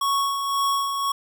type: tone with tremolo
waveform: square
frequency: 1108.7 Hz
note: C#6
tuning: in tune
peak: -20 dBFS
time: 0.01-1.12 s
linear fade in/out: 5 ms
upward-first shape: sine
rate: 1.9 Hz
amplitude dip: 45%
effects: none